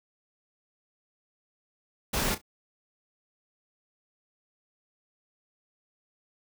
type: noise with echo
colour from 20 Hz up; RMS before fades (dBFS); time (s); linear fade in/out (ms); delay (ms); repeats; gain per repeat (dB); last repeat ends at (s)
pink; -28; 2.13-2.35; 10; 33; 2; -14; 2.416
effects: none